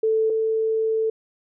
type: tone pair in turn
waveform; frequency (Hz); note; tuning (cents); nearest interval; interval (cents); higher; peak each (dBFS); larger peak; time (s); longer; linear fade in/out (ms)
sine; 441.2 / 442.8; A4 / A4; +5 / +11; unison; 6; second; -17 / -19; first; 0.03-0.3 / 0.3-1.1; second; 5
effects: none